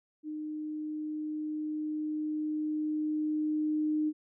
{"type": "tone with level ramp", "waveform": "sine", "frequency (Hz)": 305.9, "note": "D#4", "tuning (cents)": -29, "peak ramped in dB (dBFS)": [-35, -26], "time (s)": [0.23, 4.13], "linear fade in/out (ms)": 50, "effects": []}